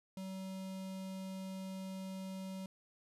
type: tone with notch filter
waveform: square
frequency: 190 Hz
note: F#3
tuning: 46 cents sharp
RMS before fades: -44 dBFS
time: 0.17-2.66 s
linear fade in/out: 2 ms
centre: 1600 Hz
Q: 1.4
effects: resampled to 32000 Hz